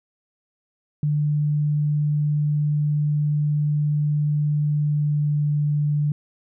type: tone with pitch glide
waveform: sine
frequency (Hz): 148.6 to 147.66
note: D3 to D3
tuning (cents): +21 to +10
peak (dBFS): -18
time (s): 1.03-6.12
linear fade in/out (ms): 2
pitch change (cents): -11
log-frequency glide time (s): 4.71-5.45
effects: none